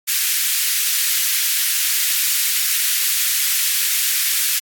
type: high-pass noise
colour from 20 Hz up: white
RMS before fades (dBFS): -18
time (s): 0.07-4.6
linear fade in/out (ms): 20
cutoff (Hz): 1700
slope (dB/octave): 24
effects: AAC 64 kbps